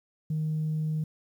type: tone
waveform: sine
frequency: 155.56 Hz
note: D#3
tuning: in tune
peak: -25 dBFS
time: 0.3-1.04 s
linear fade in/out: 5 ms
effects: tanh soft clip ceiling -23 dBFS + 10-bit